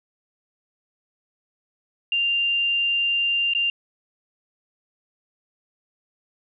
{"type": "tone with dropouts", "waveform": "sine", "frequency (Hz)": 2790, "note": "F7", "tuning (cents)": -2, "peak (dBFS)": -19, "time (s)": [2.12, 3.7], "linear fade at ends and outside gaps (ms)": 2, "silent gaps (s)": [3.536, 3.549], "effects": []}